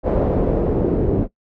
pink noise with low-pass filter sweep, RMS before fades -18 dBFS, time 0.03-1.28 s, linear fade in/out 50 ms, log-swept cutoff 580 to 360 Hz, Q 2.2, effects noise-tail reverb RT60 0.1 s tail -19 dB re dry

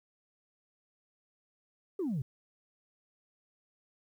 sine exponential sweep, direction down, 415.3 to 120 Hz, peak -29 dBFS, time 1.99-2.22 s, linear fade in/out 5 ms, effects tanh soft clip ceiling -28 dBFS + 11-bit

